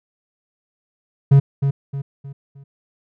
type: tone with echo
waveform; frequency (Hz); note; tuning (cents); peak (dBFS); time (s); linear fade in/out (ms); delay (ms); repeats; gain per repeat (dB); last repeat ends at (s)
triangle; 138.59; C#3; 0; -5; 1.31-1.4; 10; 310; 4; -8; 2.64
effects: none